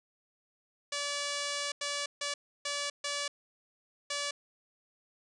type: tone bursts at uneven times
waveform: 5% pulse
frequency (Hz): 575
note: D5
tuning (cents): -37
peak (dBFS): -21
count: 6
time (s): 0.92-1.72 / 1.81-2.06 / 2.21-2.34 / 2.65-2.9 / 3.04-3.28 / 4.1-4.31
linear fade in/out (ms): 5
effects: resampled to 24000 Hz